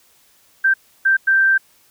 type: tone bursts at uneven times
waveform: sine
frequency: 1568 Hz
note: G6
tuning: in tune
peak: -11 dBFS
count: 3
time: 0.64-0.74 / 1.05-1.17 / 1.27-1.58 s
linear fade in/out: 10 ms
effects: white hiss -55 dBFS RMS until 1.9 s